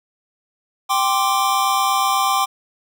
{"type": "chord", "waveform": "square", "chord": "G suspended fourth", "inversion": "none", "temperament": "equal", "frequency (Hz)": [784, 1046.5, 1174.7], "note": ["G5", "C6", "D6"], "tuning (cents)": [0, 0, 0], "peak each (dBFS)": -21, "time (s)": [0.89, 2.46], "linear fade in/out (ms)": 20, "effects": []}